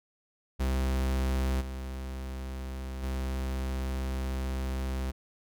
45% pulse tone with level steps, 65.41 Hz, C2, in tune, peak -26 / -35 / -30 dBFS, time 0.59-5.12 s, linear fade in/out 20 ms, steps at 1.6 / 3.02 s, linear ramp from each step 20 ms, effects none

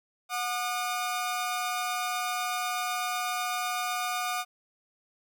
sawtooth tone pair together, 730.6 / 1215 Hz, F#5 / D#6, -22 / -42 cents, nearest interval major sixth, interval 880 cents, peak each -28 dBFS, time 0.29-4.45 s, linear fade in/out 50 ms, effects none

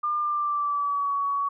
sine tone with pitch glide, 1200 to 1126.1 Hz, D6 to C#6, +37 to +27 cents, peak -23 dBFS, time 0.03-1.49 s, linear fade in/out 10 ms, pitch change -110 cents, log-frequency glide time 0.2-1.13 s, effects none

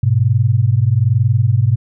sine tone pair together, 103.83 / 124.95 Hz, G#2 / B2, 0 / +21 cents, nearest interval minor third, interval 321 cents, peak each -13 dBFS, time 0.03-1.76 s, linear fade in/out 5 ms, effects none

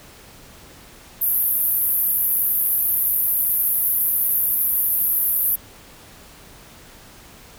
white band-pass noise, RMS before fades -20 dBFS, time 1.21-5.56 s, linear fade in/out 10 ms, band 11000 to 15000 Hz, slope 96 dB/octave, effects pink hiss -45 dBFS RMS until 7.58 s

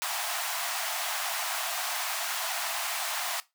pink high-pass noise, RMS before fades -32 dBFS, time 0.02-3.4 s, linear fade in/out 0 ms, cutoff 640 Hz, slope 96 dB/octave, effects noise-tail reverb RT60 0.2 s tail -18 dB re dry

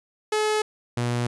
sawtooth tone pair in turn, 427.8 / 120.71 Hz, A4 / B2, -49 / -39 cents, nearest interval octave + minor seventh, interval 2190 cents, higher first, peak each -17 / -19 dBFS, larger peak first, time 0.32-0.62 / 0.97-1.27 s, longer neither, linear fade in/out 5 ms, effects resampled to 24000 Hz

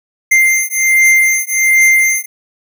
square beating tone pair, 2093 / 2094.3 Hz, C7 / C7, 0 / +1 cents, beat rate 1.3 Hz, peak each -12 dBFS, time 0.31-2.26 s, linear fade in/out 10 ms, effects none

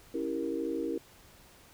sine chord, C# diminished seventh, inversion none, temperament equal, 277.2 / 329.6 / 392 / 466.2 Hz, C#4 / E4 / G4 / Bb4, 0 / 0 / 0 / 0 cents, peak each -37 / -34 / -39 / -36 dBFS, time 0.14-0.98 s, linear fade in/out 5 ms, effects pink hiss -57 dBFS RMS until 1.73 s

